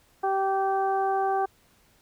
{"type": "harmonic tone", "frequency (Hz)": 387.8, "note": "G4", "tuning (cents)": -19, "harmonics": [1, 2, 3, 4], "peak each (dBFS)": [-28, -24, -34, -38], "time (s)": [0.23, 1.46], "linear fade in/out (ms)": 10, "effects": ["pink hiss -62 dBFS RMS until 2.01 s"]}